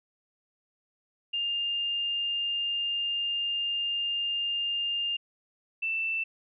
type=tone pair in turn; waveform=sine; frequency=2808 / 2663 Hz; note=F7 / E7; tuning=+9 / +17 cents; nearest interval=minor second; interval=92 cents; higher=first; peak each=-27 dBFS; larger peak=neither; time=1.33-5.17 / 5.82-6.24 s; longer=first; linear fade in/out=10 ms; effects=none